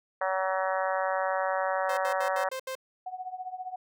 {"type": "harmonic tone", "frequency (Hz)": 188.9, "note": "F#3", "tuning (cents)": 36, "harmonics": [3, 4, 5, 6, 7, 8, 9, 10], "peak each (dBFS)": [-30, -32, -34, -36, -37, -38, -39, -40], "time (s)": [0.21, 2.49], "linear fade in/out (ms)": 5}
{"type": "tone bursts", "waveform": "sawtooth", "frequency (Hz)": 523.3, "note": "C5", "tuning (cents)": 0, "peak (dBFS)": -29, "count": 6, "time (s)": [1.89, 2.753], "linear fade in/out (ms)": 5, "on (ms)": 83, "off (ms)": 73}
{"type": "tone with tremolo", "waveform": "sine", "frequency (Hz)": 740, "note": "F#5", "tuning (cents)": 0, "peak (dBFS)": -31, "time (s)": [3.06, 3.76], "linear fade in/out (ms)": 5, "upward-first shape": "triangle", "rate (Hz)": 15, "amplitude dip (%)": 90}
{"effects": []}